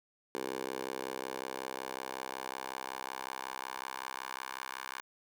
10% pulse tone with high-pass filter sweep, 65.41 Hz, C2, in tune, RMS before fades -41 dBFS, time 0.35-5.01 s, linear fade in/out 0 ms, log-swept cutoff 430 to 1200 Hz, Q 1.8, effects none

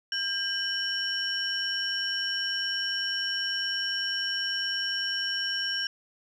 sine tone cluster, 1599 / 2989 / 5510 Hz, G6 / F#7 / F8, +34 / +17 / -24 cents, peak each -31 dBFS, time 0.12-5.87 s, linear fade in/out 2 ms, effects tanh soft clip ceiling -19 dBFS

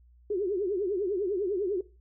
sine tone with vibrato, 386.7 Hz, G4, 24 cents flat, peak -26 dBFS, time 0.3-1.81 s, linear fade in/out 5 ms, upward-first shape triangle, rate 10 Hz, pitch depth 210 cents each way, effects noise-tail reverb RT60 0.3 s tail -18 dB re dry + added 60 Hz sine -55 dBFS peak until 2 s

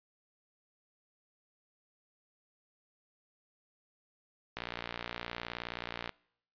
click train, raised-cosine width 0.3 ms, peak -21 dBFS, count 91, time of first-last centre 4.57-6.093 s, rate 59.1 Hz, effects noise-tail reverb RT60 0.7 s tail -25 dB re dry + resampled to 11025 Hz

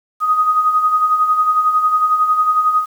sine tone with tremolo, 1249 Hz, D#6, 6 cents sharp, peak -9 dBFS, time 0.2-2.86 s, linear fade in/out 50 ms, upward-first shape sine, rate 11 Hz, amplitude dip 55%, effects 7-bit

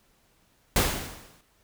pink noise with exponential decay, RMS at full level -20 dBFS, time 0.76-1.41 s, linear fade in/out 2 ms, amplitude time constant 140 ms, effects pink hiss -65 dBFS RMS until 1.63 s

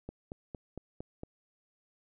click train, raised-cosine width 2 ms, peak -27 dBFS, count 6, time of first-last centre 0.09-1.234 s, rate 4.37 Hz, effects none

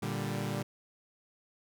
sawtooth chord, G minor, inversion first, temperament equal, 116.54 / 146.83 / 196 Hz, Bb2 / D3 / G3, 0 / 0 / 0 cents, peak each -33 dBFS, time 0.02-0.63 s, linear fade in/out 10 ms, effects none

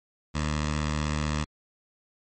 10% pulse tone with notch filter, 75.6 Hz, D#2, 49 cents flat, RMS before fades -28 dBFS, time 0.34-1.45 s, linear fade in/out 20 ms, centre 390 Hz, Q 0.92, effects MP3 32 kbps

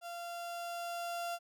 35% pulse tone with level ramp, 690 Hz, F5, 21 cents flat, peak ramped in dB -40 to -34 dBFS, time 0.01-1.39 s, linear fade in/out 50 ms, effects none

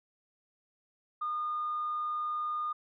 sine tone, 1220 Hz, D#6, 34 cents flat, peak -30 dBFS, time 1.21-2.73 s, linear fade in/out 10 ms, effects tanh soft clip ceiling -26 dBFS

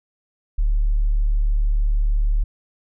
sine tone, 36.71 Hz, D1, in tune, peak -14 dBFS, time 0.58-2.44 s, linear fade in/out 10 ms, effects tanh soft clip ceiling -11 dBFS

